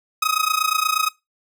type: tone with amplitude modulation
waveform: sawtooth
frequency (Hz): 1264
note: D#6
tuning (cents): +27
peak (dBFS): -11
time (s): 0.22-1.09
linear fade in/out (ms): 5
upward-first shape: sine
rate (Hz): 28.4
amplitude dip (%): 85
effects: noise-tail reverb RT60 0.2 s tail -20 dB re dry